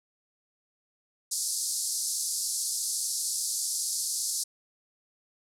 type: band-pass noise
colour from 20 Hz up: white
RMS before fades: -31 dBFS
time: 1.31-4.44 s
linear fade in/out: 10 ms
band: 4500 to 11000 Hz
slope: 48 dB/octave
effects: none